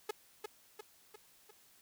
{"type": "tone with echo", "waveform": "sawtooth", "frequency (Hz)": 424.4, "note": "G#4", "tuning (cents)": 38, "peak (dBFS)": -30, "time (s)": [0.09, 0.11], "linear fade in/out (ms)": 5, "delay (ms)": 350, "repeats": 4, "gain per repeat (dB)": -5, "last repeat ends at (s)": 1.51, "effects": ["white hiss -65 dBFS RMS until 1.81 s"]}